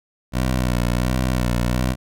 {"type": "tone with vibrato", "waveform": "15% pulse", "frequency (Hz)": 61.74, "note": "B1", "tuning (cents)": 0, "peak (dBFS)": -12, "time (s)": [0.32, 1.96], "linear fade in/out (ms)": 50, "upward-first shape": "sine", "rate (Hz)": 1.4, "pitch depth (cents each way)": 59, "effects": []}